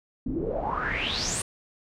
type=noise with low-pass filter sweep; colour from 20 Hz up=pink; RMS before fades=-29 dBFS; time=0.26-1.42 s; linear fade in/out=5 ms; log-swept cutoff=230 to 9600 Hz; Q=8.5; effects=none